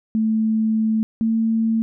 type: tone pair in turn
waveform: sine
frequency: 220 / 224.5 Hz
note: A3 / A3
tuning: 0 / +35 cents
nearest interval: unison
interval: 35 cents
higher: second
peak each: -16 dBFS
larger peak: neither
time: 0.15-1.03 / 1.21-1.82 s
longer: first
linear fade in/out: 0 ms
effects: none